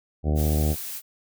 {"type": "harmonic tone", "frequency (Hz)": 76, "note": "D#2", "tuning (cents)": -40, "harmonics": [1, 2, 3, 4, 5, 6, 7, 8, 9, 10], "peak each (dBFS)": [-21, -27, -31, -33, -35, -37, -38, -39, -40, -41], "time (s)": [0.23, 0.76], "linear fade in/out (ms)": 50}
{"type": "noise", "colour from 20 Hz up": "blue", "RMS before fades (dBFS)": -34, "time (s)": [0.35, 1.02], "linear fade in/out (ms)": 50}
{"effects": []}